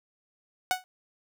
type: tone with exponential decay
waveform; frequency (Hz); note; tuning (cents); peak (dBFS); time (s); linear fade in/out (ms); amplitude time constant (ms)
sawtooth; 740; F#5; 0; -16; 0.71-0.84; 0; 28
effects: none